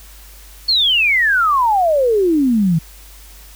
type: exponential sweep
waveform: sine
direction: down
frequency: 4435 to 155.3 Hz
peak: -11 dBFS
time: 0.68-2.79 s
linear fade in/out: 10 ms
effects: added 50 Hz sine -39 dBFS peak until 3.55 s + white hiss -43 dBFS RMS until 3.55 s